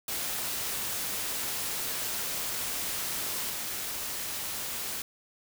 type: noise with level steps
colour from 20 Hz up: white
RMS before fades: -33 / -35 dBFS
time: 0.08-5.02 s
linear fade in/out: 2 ms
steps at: 3.5 s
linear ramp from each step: 2 ms
effects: none